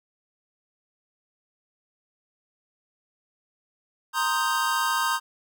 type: chord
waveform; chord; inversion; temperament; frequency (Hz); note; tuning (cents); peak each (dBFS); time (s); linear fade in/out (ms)
square; C minor seventh; third; equal; 932.3 / 1046.5 / 1244.5 / 1568; Bb5 / C6 / Eb6 / G6; 0 / 0 / 0 / 0; -29; 4.13-5.2; 50
effects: none